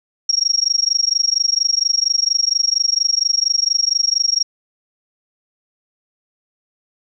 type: tone with amplitude modulation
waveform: sine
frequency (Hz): 5588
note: F8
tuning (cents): 0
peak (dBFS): -10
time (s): 0.29-4.43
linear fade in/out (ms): 5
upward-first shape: sine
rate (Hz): 24.3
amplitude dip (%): 100
effects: none